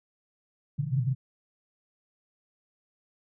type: band-pass noise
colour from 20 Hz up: white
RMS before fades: -28 dBFS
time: 0.78-1.15 s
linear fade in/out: 10 ms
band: 120 to 150 Hz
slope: 96 dB/octave
effects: none